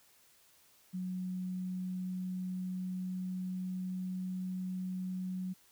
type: tone with pitch glide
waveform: sine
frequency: 183.8 to 184.86 Hz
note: F#3 to F#3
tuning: -11 to -1 cents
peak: -35 dBFS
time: 0.93-5.54 s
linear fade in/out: 20 ms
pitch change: +10 cents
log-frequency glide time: 1.42-4.5 s
effects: white hiss -65 dBFS RMS until 5.71 s